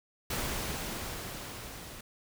pink noise with level ramp, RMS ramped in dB -33 to -46 dBFS, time 0.3-2.01 s, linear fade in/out 5 ms, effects none

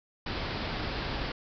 pink low-pass noise, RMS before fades -34 dBFS, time 0.26-1.32 s, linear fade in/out 5 ms, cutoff 5100 Hz, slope 96 dB/octave, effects none

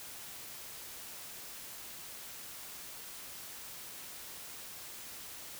silence, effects white hiss -47 dBFS RMS until 5.59 s

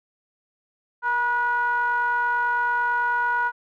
triangle ring-modulated tone, 246.9 Hz, B3, in tune, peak -15 dBFS, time 1.02-3.52 s, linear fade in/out 50 ms, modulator 1210 Hz, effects none

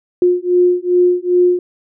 sine beating tone pair, 356.1 / 358.6 Hz, F4 / F4, +34 / +46 cents, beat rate 2.5 Hz, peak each -13 dBFS, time 0.22-1.59 s, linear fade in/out 2 ms, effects none

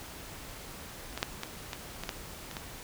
clicks, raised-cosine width 0.2 ms, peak -30 / -18 / -10 / -17 / -18 / -19 / -15 / -23 / -20 dBFS, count 9, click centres 1.128 / 1.176 / 1.229 / 1.434 / 1.732 / 2.036 / 2.092 / 2.513 / 2.568 s, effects pink hiss -45 dBFS RMS until 2.83 s

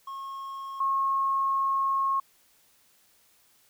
triangle / sine tone pair in turn, 1086 / 1086 Hz, C#6 / C#6, -36 / -36 cents, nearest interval unison, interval 0 cents, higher neither, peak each -33 / -23 dBFS, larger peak second, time 0.07-0.8 / 0.8-2.2 s, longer second, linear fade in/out 5 ms, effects white hiss -63 dBFS RMS until 3.69 s

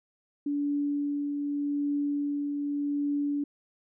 sine tone with tremolo, 288 Hz, D4, 34 cents flat, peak -25 dBFS, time 0.46-3.44 s, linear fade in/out 5 ms, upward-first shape triangle, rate 0.84 Hz, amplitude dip 35%, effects none

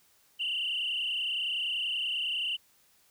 sine tone with frequency modulation, 2908 Hz, F#7, 31 cents flat, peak -28 dBFS, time 0.39-2.57 s, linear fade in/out 20 ms, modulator 30.5 Hz, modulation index 5.2, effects tanh soft clip ceiling -24 dBFS + white hiss -65 dBFS RMS until 3.1 s

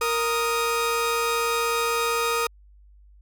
sawtooth tone pair together, 466.2 / 1244.6 Hz, A#4 / D#6, 0 / 0 cents, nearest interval octave + perfect fourth, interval 1700 cents, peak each -21 dBFS, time 0.01-2.47 s, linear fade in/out 5 ms, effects added 50 Hz sine -49 dBFS peak until 3.21 s

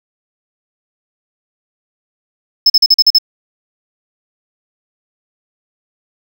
triangle tone bursts, 5220 Hz, E8, 18 cents flat, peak -3 dBFS, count 7, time 2.66-3.185 s, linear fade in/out 5 ms, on 39 ms, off 42 ms, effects none

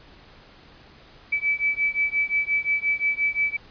sine beating tone pair, 2300 / 2305.7 Hz, D7 / D7, -37 / -32 cents, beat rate 5.7 Hz, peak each -24 dBFS, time 1.32-3.57 s, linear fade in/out 10 ms, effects pink hiss -50 dBFS RMS until 3.7 s + resampled to 11025 Hz

